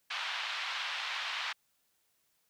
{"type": "band-pass noise", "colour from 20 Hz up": "white", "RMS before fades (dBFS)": -37, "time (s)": [0.1, 1.53], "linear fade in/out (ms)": 10, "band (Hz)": [870, 3700], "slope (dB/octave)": 24, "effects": ["white hiss -75 dBFS RMS until 2.49 s"]}